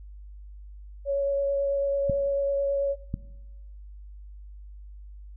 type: tone with vibrato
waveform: sine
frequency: 558 Hz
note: C#5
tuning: 11 cents sharp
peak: -23 dBFS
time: 1.05-2.96 s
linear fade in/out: 50 ms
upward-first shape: triangle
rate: 9.1 Hz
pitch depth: 11 cents each way
type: clicks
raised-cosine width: 5 ms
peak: -15 / -16 dBFS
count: 2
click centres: 2.097 / 3.141 s
effects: noise-tail reverb RT60 1.0 s tail -18 dB re dry + added 50 Hz sine -41 dBFS peak until 5.36 s